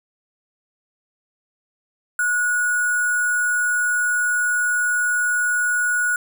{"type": "tone with sample-and-hold", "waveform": "sine", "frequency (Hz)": 1460, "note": "F#6", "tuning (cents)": -24, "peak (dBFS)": -17, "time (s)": [2.19, 6.16], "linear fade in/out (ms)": 2, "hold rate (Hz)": 8820, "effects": []}